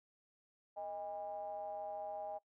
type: ring-modulated tone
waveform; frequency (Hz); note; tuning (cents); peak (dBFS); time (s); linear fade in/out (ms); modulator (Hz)
triangle; 92.5; F#2; 0; -36; 0.76-2.39; 20; 718
effects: noise-tail reverb RT60 0.1 s tail -20 dB re dry